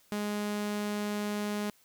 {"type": "tone", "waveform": "sawtooth", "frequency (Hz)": 207.7, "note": "G#3", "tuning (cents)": 0, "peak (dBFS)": -27, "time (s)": [0.12, 1.7], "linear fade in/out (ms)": 0, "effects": ["white hiss -64 dBFS RMS until 1.84 s"]}